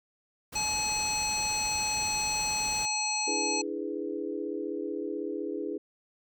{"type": "noise", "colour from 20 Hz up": "pink", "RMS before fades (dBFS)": -42, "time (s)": [0.52, 2.86], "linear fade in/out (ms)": 10}
{"type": "harmonic tone", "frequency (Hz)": 850, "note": "G#5", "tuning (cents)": 40, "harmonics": [1, 3, 5, 7, 9], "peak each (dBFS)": [-34, -34, -34, -34, -34], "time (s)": [0.55, 3.62], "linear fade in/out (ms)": 10}
{"type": "chord", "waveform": "sine", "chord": "E dominant seventh", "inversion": "third", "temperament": "equal", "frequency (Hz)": [293.7, 329.6, 415.3, 493.9], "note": ["D4", "E4", "G#4", "B4"], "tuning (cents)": [0, 0, 0, 0], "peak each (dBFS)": [-37, -36, -35, -40], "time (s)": [3.27, 5.78], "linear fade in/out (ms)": 10}
{"effects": []}